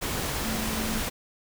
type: tone in noise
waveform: sine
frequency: 220 Hz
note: A3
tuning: in tune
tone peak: -31 dBFS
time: 0.44-1.01 s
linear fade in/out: 20 ms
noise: pink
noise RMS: -30 dBFS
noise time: 0.01-1.1 s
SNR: -4 dB
effects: none